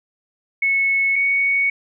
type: tone pair in turn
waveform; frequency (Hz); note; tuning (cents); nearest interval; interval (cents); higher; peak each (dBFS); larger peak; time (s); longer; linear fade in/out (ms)
sine; 2200 / 2227; C#7 / C#7; -14 / +7; unison; 21; second; -15; neither; 0.62-1.16 / 1.16-1.7; neither; 5
effects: none